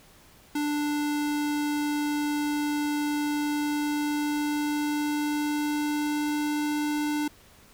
square tone with pitch glide, 294.8 to 297.4 Hz, D4 to D4, +7 to +22 cents, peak -26 dBFS, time 0.55-7.28 s, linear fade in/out 5 ms, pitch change +15 cents, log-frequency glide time 3.37-6.67 s, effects pink hiss -55 dBFS RMS until 7.73 s

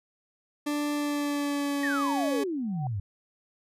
40% pulse tone with pitch glide, 293.7 to 280.8 Hz, D4 to C#4, 0 to +22 cents, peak -26 dBFS, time 0.66-2.44 s, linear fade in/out 10 ms, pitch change -78 cents, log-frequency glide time 0.93-2 s
sine exponential sweep, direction down, 1917 to 92.5 Hz, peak -28 dBFS, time 1.83-3 s, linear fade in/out 5 ms
sine tone with exponential growth, 758 Hz, F#5, 42 cents sharp, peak -32 dBFS, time 2.57-2.87 s, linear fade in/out 2 ms, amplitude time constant 65 ms
effects resampled to 32000 Hz

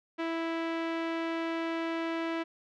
sawtooth tone with low-pass filter, 329.6 Hz, E4, in tune, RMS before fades -33 dBFS, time 0.18-2.44 s, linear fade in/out 20 ms, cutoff 2600 Hz, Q 1.2, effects none

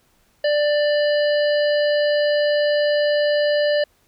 harmonic tone with a mistuned harmonic, 590 Hz, D5, 8 cents sharp, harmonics 1 / 3 / 5 / 7 / 8, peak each -16 / -26 / -30 / -33 / -34 dBFS, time 0.44-3.84 s, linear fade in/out 5 ms, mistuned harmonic 8, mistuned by +29 cents, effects pink hiss -61 dBFS RMS until 4.07 s

